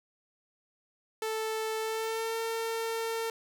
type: tone with pitch glide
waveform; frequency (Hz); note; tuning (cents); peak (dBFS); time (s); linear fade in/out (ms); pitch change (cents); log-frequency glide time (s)
sawtooth; 440 to 453.4; A4 to A#4; 0 to -48; -27; 1.22-3.3; 2; +52; 1.79-2.37
effects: none